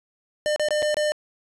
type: tone with dropouts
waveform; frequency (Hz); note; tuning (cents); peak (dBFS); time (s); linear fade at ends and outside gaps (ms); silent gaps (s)
square; 602; D5; +43; -21; 0.46-1.12; 0; 0.561-0.596 / 0.686-0.707 / 0.822-0.827 / 0.944-0.969
effects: resampled to 22050 Hz + 9-bit